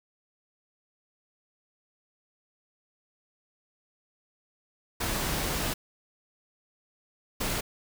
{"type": "noise bursts at uneven times", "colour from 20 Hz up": "pink", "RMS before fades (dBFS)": -30, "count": 2, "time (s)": [[5, 5.74], [7.4, 7.61]], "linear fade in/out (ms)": 10, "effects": []}